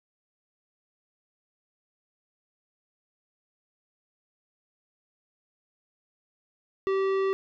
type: tone with tanh clipping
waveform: triangle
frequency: 386.7 Hz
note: G4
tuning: 24 cents flat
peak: -25 dBFS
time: 6.87-7.33 s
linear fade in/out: 0 ms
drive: 18 dB
effects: none